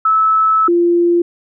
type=tone pair in turn; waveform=sine; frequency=1304 / 345.4 Hz; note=E6 / F4; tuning=-19 / -19 cents; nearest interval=octave + major seventh; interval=2300 cents; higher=first; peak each=-9 dBFS; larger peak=neither; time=0.05-0.68 / 0.68-1.22 s; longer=first; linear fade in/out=5 ms; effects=none